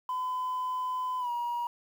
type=tone with pitch glide; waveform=sine; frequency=1012 to 955.2 Hz; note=B5 to A#5; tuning=+42 to +42 cents; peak=-28 dBFS; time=0.09-1.67 s; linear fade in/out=2 ms; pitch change=-100 cents; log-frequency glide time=1.19-1.3 s; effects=tanh soft clip ceiling -26 dBFS + 9-bit